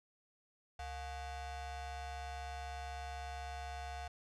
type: ring-modulated tone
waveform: 45% pulse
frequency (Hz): 392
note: G4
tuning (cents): 0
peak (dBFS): -39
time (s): 0.79-4.08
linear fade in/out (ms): 5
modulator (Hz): 322
effects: low-pass 7000 Hz 12 dB/octave